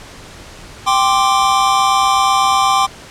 square chord, G suspended fourth, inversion none, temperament equal, 784 / 1046.5 / 1174.7 Hz, G5 / C6 / D6, 0 / 0 / 0 cents, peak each -16 dBFS, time 0.86-2.87 s, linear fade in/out 20 ms, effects pink hiss -36 dBFS RMS until 3.1 s + low-pass 8000 Hz 12 dB/octave

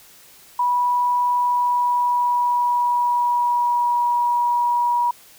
sine tone with pitch glide, 978 to 962.3 Hz, B5 to B5, -17 to -45 cents, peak -16 dBFS, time 0.59-5.11 s, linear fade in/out 5 ms, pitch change -28 cents, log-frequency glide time 1.34-4.04 s, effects white hiss -48 dBFS RMS until 5.38 s

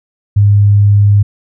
sine tone, 102.1 Hz, G#2, 29 cents flat, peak -4 dBFS, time 0.36-1.23 s, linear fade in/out 10 ms, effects none

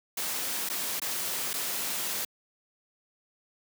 white noise with dropouts, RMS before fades -32 dBFS, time 0.17-2.25 s, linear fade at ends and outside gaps 5 ms, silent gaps 0.69-0.698 / 0.998-1.017 / 1.533-1.538 s, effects high-pass 150 Hz 12 dB/octave

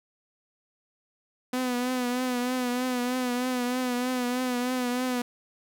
sawtooth tone with vibrato, 249.7 Hz, B3, 19 cents sharp, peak -22 dBFS, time 1.53-5.22 s, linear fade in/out 5 ms, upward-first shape triangle, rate 3.2 Hz, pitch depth 51 cents each way, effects none

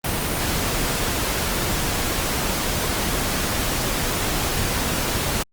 pink noise, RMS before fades -23 dBFS, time 0.04-5.43 s, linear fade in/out 5 ms, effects Opus 32 kbps

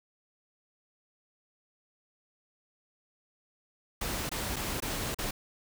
pink noise with dropouts, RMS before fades -34 dBFS, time 4.01-5.31 s, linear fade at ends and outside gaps 5 ms, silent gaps 4.293-4.315 / 4.561-4.564 / 4.803-4.822 / 5.146-5.186 s, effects none

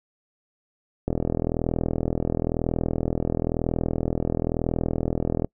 click train, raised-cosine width 2 ms, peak -10 dBFS, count 180, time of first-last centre 1.08-5.446 s, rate 41 Hz, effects noise-tail reverb RT60 0.1 s tail -26 dB re dry

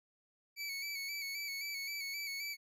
25% pulse tone with vibrato, 2259 Hz, C#7, 32 cents sharp, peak -35 dBFS, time 0.56-2.57 s, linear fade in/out 50 ms, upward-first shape square, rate 3.8 Hz, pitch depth 39 cents each way, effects none

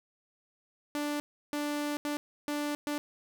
sawtooth tone bursts at uneven times, 293.7 Hz, D4, in tune, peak -27 dBFS, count 5, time 0.95-1.2 / 1.53-1.97 / 2.05-2.17 / 2.48-2.75 / 2.87-2.98 s, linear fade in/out 0 ms, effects none

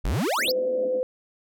square exponential sweep, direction up, 32.68 to 5650 Hz, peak -23 dBFS, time 0.04-0.52 s, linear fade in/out 10 ms
white band-pass noise, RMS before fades -37 dBFS, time 0.37-1.01 s, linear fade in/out 20 ms, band 200 to 650 Hz, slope 96 dB/octave
sine tone, 510 Hz, C5, 44 cents flat, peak -22 dBFS, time 0.48-1.03 s, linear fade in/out 0 ms
effects none

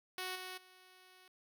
5% pulse tone with level steps, 370 Hz, F#4, in tune, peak -28 / -33 / -49 dBFS, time 0.18-1.28 s, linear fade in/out 2 ms, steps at 0.35 / 0.57 s, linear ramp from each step 10 ms, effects none

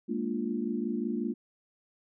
sine chord, Bb dominant seventh, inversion third, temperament equal, 207.7 / 233.1 / 293.7 / 349.2 Hz, Ab3 / Bb3 / D4 / F4, 0 / 0 / 0 / 0 cents, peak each -35 / -32 / -37 / -36 dBFS, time 0.08-1.34 s, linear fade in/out 20 ms, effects none

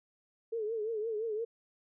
sine tone with vibrato, 440 Hz, A4, in tune, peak -32 dBFS, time 0.52-1.45 s, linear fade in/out 10 ms, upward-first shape triangle, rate 5.8 Hz, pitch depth 110 cents each way, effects none

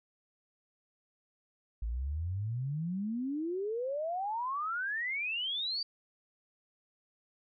sine exponential sweep, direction up, 52.8 to 4700 Hz, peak -32 dBFS, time 1.82-5.83 s, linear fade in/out 5 ms, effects none

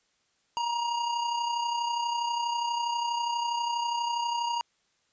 square tone with amplitude modulation, 945 Hz, A#5, 23 cents sharp, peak -26 dBFS, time 0.57-4.61 s, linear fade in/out 0 ms, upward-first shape sine, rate 32.3 Hz, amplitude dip 45%, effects white hiss -71 dBFS RMS until 5.12 s + resampled to 16000 Hz

